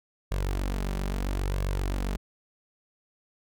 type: tone with flanger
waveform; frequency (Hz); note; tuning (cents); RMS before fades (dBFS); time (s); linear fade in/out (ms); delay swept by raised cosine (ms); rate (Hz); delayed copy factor
sawtooth; 47.51; F#1; +47; -29; 0.31-2.17; 10; 1.8 to 5.2; 0.76; +0.5
effects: none